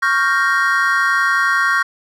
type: chord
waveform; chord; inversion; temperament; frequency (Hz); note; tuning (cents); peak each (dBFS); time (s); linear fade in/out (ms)
triangle; G half-diminished seventh; second; equal; 1108.7 / 1396.9 / 1568 / 1864.7; Db6 / F6 / G6 / Bb6; 0 / 0 / 0 / 0; -17; 0.02-1.83; 10
effects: none